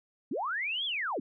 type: linear two-way sweep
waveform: sine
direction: up then down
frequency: 195.6 to 3468 to 195.6 Hz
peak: -30 dBFS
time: 0.31-1.2 s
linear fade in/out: 5 ms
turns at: 0.85 s
effects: none